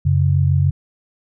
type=tone pair together; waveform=sine; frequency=92 / 138.84 Hz; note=F#2 / C#3; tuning=-9 / +3 cents; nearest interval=perfect fifth; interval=712 cents; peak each=-15 dBFS; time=0.05-0.71 s; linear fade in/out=10 ms; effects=none